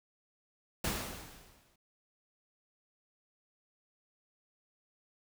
pink noise with exponential decay, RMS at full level -32 dBFS, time 0.84-1.76 s, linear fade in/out 5 ms, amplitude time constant 200 ms, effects none

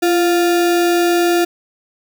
sine tone with sample-and-hold, 344.2 Hz, F4, 25 cents flat, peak -11 dBFS, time 0.02-1.45 s, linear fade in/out 10 ms, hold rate 1050 Hz, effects none

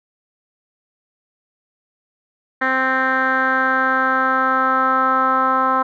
10% pulse tone with low-pass filter sweep, 261.6 Hz, C4, in tune, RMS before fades -17 dBFS, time 2.61-5.83 s, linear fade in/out 10 ms, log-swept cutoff 1800 to 1200 Hz, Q 4.9, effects none

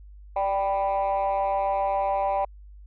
sine chord, G major, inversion second, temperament equal, 587.3 / 784 / 987.8 Hz, D5 / G5 / B5, 0 / 0 / 0 cents, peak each -25 / -23 / -28 dBFS, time 0.36-2.45 s, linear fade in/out 5 ms, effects tanh soft clip ceiling -18 dBFS + added 50 Hz sine -43 dBFS peak until 2.86 s

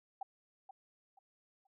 sine tone with echo, 779 Hz, G5, 11 cents flat, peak -37 dBFS, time 0.21-0.23 s, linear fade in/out 5 ms, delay 480 ms, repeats 3, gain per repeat -11 dB, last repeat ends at 1.67 s, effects none

